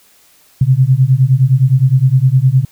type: beating tone pair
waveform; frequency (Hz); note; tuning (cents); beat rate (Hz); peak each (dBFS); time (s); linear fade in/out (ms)
sine; 126.2 / 135.9; B2 / C#3; +38 / -34; 9.7; -10; 0.61-2.65; 5
effects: white hiss -49 dBFS RMS until 2.71 s